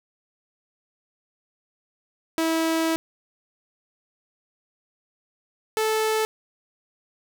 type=tone pair in turn; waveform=sawtooth; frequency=325 / 437.1 Hz; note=E4 / A4; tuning=-24 / -11 cents; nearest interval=perfect fourth; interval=513 cents; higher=second; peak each=-17 dBFS; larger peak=neither; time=2.38-2.96 / 5.77-6.25 s; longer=first; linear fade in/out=0 ms; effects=none